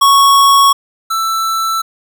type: tone pair in turn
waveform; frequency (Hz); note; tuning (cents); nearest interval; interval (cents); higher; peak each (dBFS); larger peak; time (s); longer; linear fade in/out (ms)
square; 1108.7 / 1327.2; C#6 / E6; 0 / +11; minor third; 311; second; -6 / -14; first; 0.01-0.73 / 1.1-1.82; neither; 10
effects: none